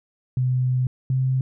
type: tone pair in turn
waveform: sine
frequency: 127.3 / 130.58 Hz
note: C3 / C3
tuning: -47 / -3 cents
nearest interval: unison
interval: 44 cents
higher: second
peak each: -18 / -18 dBFS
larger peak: neither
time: 0.37-0.87 / 1.1-1.41 s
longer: first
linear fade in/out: 2 ms
effects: none